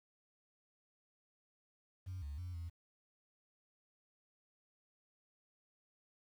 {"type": "tone with pitch steps", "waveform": "sine", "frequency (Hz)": [92.7, 71.9, 89.4, 84.2], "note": ["F#2", "D2", "F2", "E2"], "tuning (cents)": [4, -36, 41, 37], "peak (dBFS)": -40, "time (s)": [2.06, 2.7], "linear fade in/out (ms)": 20, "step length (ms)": 160, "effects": ["tanh soft clip ceiling -38 dBFS", "11-bit"]}